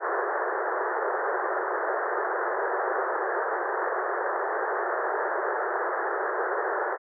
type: band-pass noise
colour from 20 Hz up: pink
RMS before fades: -28 dBFS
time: 0-6.98 s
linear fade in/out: 50 ms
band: 360 to 1800 Hz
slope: 96 dB/octave
effects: none